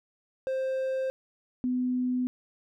triangle / sine tone pair in turn, 526 / 251.1 Hz, C5 / B3, +9 / +29 cents, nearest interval octave + minor second, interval 1280 cents, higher first, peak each -25 dBFS, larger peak neither, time 0.47-1.1 / 1.64-2.27 s, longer neither, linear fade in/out 0 ms, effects none

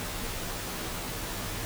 pink noise with comb filter, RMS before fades -35 dBFS, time 0-1.65 s, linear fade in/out 0 ms, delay 14 ms, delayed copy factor -0.7, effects none

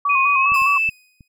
sine tone with vibrato, 1108.7 Hz, C#6, in tune, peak -16 dBFS, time 0.05-0.78 s, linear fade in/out 5 ms, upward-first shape square, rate 4.9 Hz, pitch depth 50 cents each way
sine tone with pitch glide, 2489 to 2637 Hz, D#7 to E7, 0 to 0 cents, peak -16 dBFS, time 0.09-0.9 s, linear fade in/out 10 ms, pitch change +100 cents, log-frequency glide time 0.34-0.53 s
clicks, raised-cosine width 5 ms, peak -25 / -30 / -26 / -32 dBFS, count 4, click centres 0.52 / 0.619 / 0.89 / 1.208 s
sawtooth tone with exponential decay, 2497 Hz, D#7, 6 cents sharp, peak -23 dBFS, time 0.54-1.28 s, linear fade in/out 5 ms, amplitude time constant 160 ms
effects none

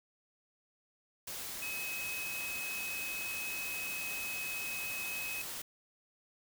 sine tone in noise, 2552 Hz, D#7, 43 cents sharp, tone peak -38 dBFS, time 1.62-5.42 s, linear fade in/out 5 ms, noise white, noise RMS -42 dBFS, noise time 1.27-5.62 s, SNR +1 dB, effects none

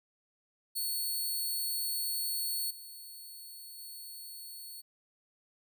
5% pulse tone with level steps, 4409 Hz, C#8, 10 cents flat, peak -25 / -39 / -37 dBFS, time 0.75-4.82 s, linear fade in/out 20 ms, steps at 2.7 / 3.78 s, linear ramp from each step 10 ms, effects none

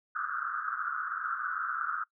white band-pass noise, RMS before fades -34 dBFS, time 0.15-2.04 s, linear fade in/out 10 ms, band 1200 to 1500 Hz, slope 96 dB/octave, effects noise-tail reverb RT60 0.1 s tail -22 dB re dry

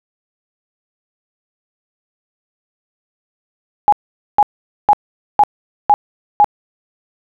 sine tone bursts, 830.6 Hz, G#5, in tune, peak -5 dBFS, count 6, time 3.88-6.444 s, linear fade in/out 0 ms, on 44 ms, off 460 ms, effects none

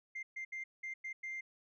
sine tone bursts at uneven times, 2097 Hz, C7, 3 cents sharp, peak -38 dBFS, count 6, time 0.15-0.23 / 0.36-0.45 / 0.52-0.64 / 0.83-0.94 / 1.04-1.13 / 1.23-1.41 s, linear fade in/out 10 ms, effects tanh soft clip ceiling -37 dBFS

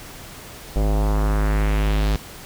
square tone with low-pass filter sweep, 51.91 Hz, G#1, in tune, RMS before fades -19 dBFS, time 0.76-2.16 s, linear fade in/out 0 ms, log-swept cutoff 600 to 4700 Hz, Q 1.7, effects pink hiss -39 dBFS RMS until 2.45 s

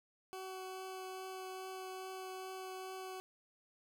20% pulse tone with vibrato, 376 Hz, F#4, 28 cents sharp, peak -39 dBFS, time 0.33-3.2 s, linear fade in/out 0 ms, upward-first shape triangle, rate 2.4 Hz, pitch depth 9 cents each way, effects none

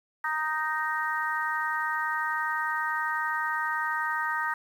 harmonic tone, 310.6 Hz, D#4, 3 cents flat, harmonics 3 / 4 / 5 / 6, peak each -32 / -32 / -32 / -32 dBFS, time 0.24-4.54 s, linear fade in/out 5 ms, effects 9-bit

